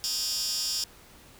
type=tone with high-pass filter; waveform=15% pulse; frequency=311.1 Hz; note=D#4; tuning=in tune; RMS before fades=-30 dBFS; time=0.04-0.84 s; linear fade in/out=0 ms; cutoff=5100 Hz; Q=3.4; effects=pink hiss -53 dBFS RMS until 1.39 s